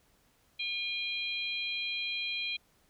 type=harmonic tone; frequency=807 Hz; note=G#5; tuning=50 cents flat; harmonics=3 / 4 / 5; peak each=-35 / -37 / -39 dBFS; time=0.59-2.57 s; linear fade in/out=10 ms; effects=pink hiss -68 dBFS RMS until 2.89 s